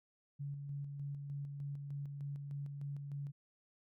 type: tone with tremolo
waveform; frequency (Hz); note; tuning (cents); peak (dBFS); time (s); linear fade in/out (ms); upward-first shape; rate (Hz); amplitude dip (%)
sine; 141.8; C#3; +40; -39; 0.39-3.32; 20; square; 3.3; 35
effects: none